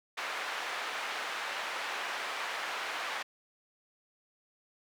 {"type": "band-pass noise", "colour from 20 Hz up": "white", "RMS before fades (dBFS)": -37, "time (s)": [0.17, 3.23], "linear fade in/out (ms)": 10, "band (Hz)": [690, 2100], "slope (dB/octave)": 12, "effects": []}